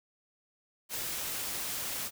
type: noise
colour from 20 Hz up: white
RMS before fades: -36 dBFS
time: 0.89-2.11 s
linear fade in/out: 50 ms
effects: none